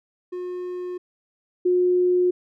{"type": "tone pair in turn", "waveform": ["triangle", "sine"], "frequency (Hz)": [360.1, 360.1], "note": ["F#4", "F#4"], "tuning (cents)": [-47, -47], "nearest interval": "unison", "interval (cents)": 0, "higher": "neither", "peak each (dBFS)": [-26, -16], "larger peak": "second", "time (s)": [[0.32, 0.98], [1.65, 2.31]], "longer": "neither", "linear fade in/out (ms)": 10, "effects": []}